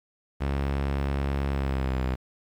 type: tone with pitch glide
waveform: sawtooth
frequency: 69.3 to 64.29 Hz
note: C#2 to C2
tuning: 0 to -30 cents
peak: -21 dBFS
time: 0.4-2.16 s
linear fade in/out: 20 ms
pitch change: -130 cents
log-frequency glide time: 1.5-2.03 s
effects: low-pass 3000 Hz 12 dB/octave + 9-bit